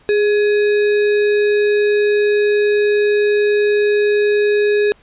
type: tone with sample-and-hold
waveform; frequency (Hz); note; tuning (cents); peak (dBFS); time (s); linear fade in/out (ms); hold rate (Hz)
sine; 415.3; G#4; 0; -11; 0.09-4.92; 0; 2100
effects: pink hiss -51 dBFS RMS until 5.02 s + resampled to 8000 Hz